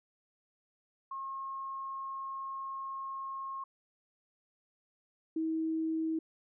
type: tone pair in turn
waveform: sine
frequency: 1079 / 320.8 Hz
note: C#6 / E4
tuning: -47 / -47 cents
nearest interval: octave + major sixth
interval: 2100 cents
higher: first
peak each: -37 / -30 dBFS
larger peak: second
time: 1.11-3.64 / 5.36-6.19 s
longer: first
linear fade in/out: 5 ms
effects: none

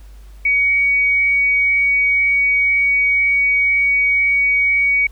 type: tone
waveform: sine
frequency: 2251 Hz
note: C#7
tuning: 26 cents sharp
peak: -12 dBFS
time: 0.45-5.07 s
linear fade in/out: 5 ms
effects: added 50 Hz sine -36 dBFS peak until 5.11 s + pink hiss -53 dBFS RMS until 5.11 s

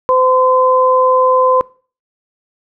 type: tone pair together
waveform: sine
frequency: 512.5 / 1025 Hz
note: C5 / C6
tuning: -36 / -36 cents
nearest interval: octave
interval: 1200 cents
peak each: -11 dBFS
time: 0.09-1.61 s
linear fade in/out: 0 ms
effects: noise-tail reverb RT60 0.4 s tail -23 dB re dry

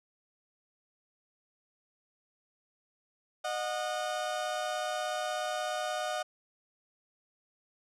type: tone pair together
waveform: 30% pulse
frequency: 613.4 / 730 Hz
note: D#5 / F#5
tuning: -25 / -24 cents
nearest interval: minor third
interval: 301 cents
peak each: -32 / -32 dBFS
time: 3.44-6.23 s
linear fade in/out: 10 ms
effects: low-pass 9000 Hz 12 dB/octave

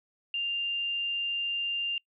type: tone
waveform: sine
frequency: 2794 Hz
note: F7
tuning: in tune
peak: -28 dBFS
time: 0.34-1.98 s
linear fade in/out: 2 ms
effects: noise-tail reverb RT60 0.1 s tail -26 dB re dry

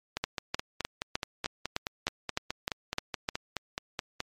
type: two click trains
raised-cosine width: 0.2 ms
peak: -11 / -14 dBFS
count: 11 / 20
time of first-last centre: 0.24-3.289 / 0.17-4.204 s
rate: 3.28 / 4.71 Hz
effects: MP3 64 kbps

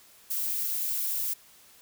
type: noise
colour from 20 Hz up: violet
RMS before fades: -30 dBFS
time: 0.3-1.34 s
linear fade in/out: 10 ms
effects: white hiss -56 dBFS RMS until 1.81 s

